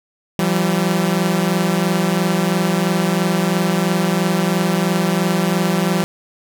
sawtooth tone pair together, 169.5 / 192.48 Hz, E3 / G3, +49 / -31 cents, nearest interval major second, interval 220 cents, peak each -14 dBFS, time 0.39-6.04 s, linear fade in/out 0 ms, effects none

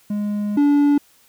triangle tone pair in turn, 207.1 / 288.4 Hz, G#3 / D4, -5 / -31 cents, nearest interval tritone, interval 574 cents, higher second, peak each -18 / -10 dBFS, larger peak second, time 0.1-0.57 / 0.57-0.98 s, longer first, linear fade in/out 5 ms, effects white hiss -55 dBFS RMS until 1.28 s

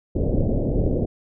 pink low-pass noise, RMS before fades -21 dBFS, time 0.15-1.06 s, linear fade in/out 10 ms, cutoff 600 Hz, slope 48 dB/octave, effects none

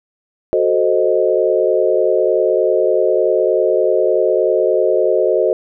sine chord, F# diminished seventh, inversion none, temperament equal, 370 / 440 / 523.3 / 622.3 Hz, F#4 / A4 / C5 / Eb5, 0 / 0 / 0 / 0 cents, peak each -17 dBFS, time 0.53-5.53 s, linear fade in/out 0 ms, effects none

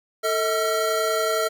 square tone cluster, 444.1 / 640 / 1363 Hz, A4 / D#5 / F6, +16 / +49 / -43 cents, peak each -26 / -25 / -27 dBFS, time 0.23-1.49 s, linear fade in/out 20 ms, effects none

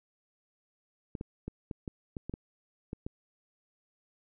clicks, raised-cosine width 3 ms, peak -24 dBFS, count 10, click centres 1.152 / 1.211 / 1.48 / 1.712 / 1.878 / 2.168 / 2.296 / 2.339 / 2.931 / 3.065 s, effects none

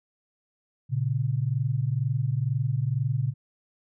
sine tone pair together, 116.8 / 138.9 Hz, A#2 / C#3, +4 / +4 cents, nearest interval minor third, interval 300 cents, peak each -26 dBFS, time 0.89-3.34 s, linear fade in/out 50 ms, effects none

